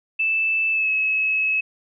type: tone with pitch glide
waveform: sine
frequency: 2637 to 2578 Hz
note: E7 to E7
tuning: 0 to -39 cents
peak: -18 dBFS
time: 0.19-1.61 s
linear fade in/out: 10 ms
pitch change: -39 cents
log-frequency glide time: 0.71-0.9 s
effects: none